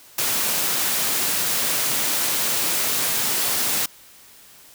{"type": "high-pass noise", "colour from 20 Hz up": "white", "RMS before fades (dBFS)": -22, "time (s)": [0.18, 3.86], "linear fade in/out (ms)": 5, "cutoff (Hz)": 110, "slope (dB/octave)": 24, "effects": ["white hiss -48 dBFS RMS until 4.74 s"]}